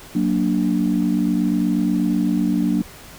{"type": "chord", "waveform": "sine", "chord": "Gb augmented", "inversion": "none", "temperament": "equal", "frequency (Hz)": [185, 233.1, 293.7], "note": ["Gb3", "Bb3", "D4"], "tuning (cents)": [0, 0, 0], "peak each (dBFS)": -20, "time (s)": [0.15, 2.82], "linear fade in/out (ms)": 5, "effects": ["tanh soft clip ceiling -8 dBFS", "pink hiss -41 dBFS RMS until 3.18 s"]}